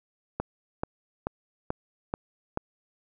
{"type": "click train", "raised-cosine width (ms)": 1, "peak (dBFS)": -14, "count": 6, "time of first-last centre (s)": [0.4, 2.574], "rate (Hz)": 2.3, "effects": []}